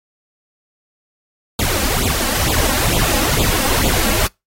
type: noise with flanger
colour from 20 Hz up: pink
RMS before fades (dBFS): -17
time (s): 1.59-4.27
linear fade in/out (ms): 2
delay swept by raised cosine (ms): 0.26 to 3.76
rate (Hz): 2.2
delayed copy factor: +0.95
effects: noise-tail reverb RT60 0.2 s tail -25 dB re dry + AAC 48 kbps